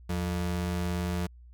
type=ring-modulated tone; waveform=square; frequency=130.81 Hz; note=C3; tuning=in tune; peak=-26 dBFS; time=0.09-1.27 s; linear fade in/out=10 ms; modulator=48.7 Hz; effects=added 60 Hz sine -48 dBFS peak until 1.53 s